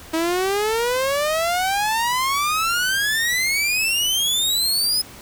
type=exponential sweep; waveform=sawtooth; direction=up; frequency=317.8 to 5120 Hz; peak=-15 dBFS; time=0.13-5.02 s; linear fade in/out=10 ms; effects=pink hiss -41 dBFS RMS until 5.21 s